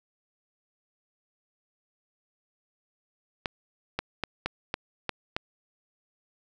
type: clicks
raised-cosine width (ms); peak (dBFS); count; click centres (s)
0.3; -12; 7; 3.458 / 3.99 / 4.237 / 4.46 / 4.741 / 5.093 / 5.365
effects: none